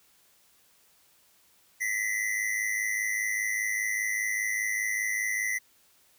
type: tone pair together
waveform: square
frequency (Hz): 1937 / 2042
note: B6 / C7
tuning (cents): -34 / -43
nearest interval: minor second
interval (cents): 91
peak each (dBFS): -32 / -30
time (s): 1.8-5.59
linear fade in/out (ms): 20
effects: white hiss -63 dBFS RMS until 6.18 s